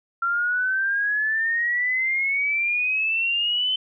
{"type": "exponential sweep", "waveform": "sine", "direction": "up", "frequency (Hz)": [1367, 3066], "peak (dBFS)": -20, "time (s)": [0.22, 3.76], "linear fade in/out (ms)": 5, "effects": []}